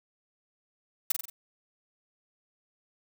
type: noise with echo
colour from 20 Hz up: blue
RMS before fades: -24 dBFS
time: 1.1-1.12 s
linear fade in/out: 5 ms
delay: 45 ms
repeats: 4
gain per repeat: -5 dB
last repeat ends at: 1.3 s
effects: none